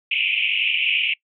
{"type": "band-pass noise", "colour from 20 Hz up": "pink", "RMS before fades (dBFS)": -21, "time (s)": [0.11, 1.14], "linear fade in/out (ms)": 5, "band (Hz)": [2300, 3000], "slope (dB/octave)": 96, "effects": ["noise-tail reverb RT60 0.1 s tail -23 dB re dry"]}